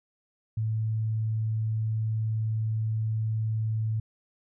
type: tone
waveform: sine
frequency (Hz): 110.1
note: A2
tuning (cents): +2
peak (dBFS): -25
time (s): 0.57-4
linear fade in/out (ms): 5
effects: none